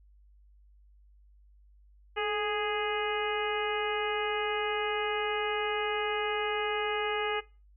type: harmonic tone with a mistuned harmonic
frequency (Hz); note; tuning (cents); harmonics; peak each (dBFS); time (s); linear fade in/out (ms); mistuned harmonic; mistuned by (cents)
414.9; G#4; -2; 1 / 2 / 3 / 4 / 5 / 6 / 7; -32 / -35 / -37 / -38 / -39 / -40 / -40; 2.16-7.41; 20; 1; +53
effects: noise-tail reverb RT60 0.3 s tail -20 dB re dry + added 50 Hz sine -56 dBFS peak until 7.76 s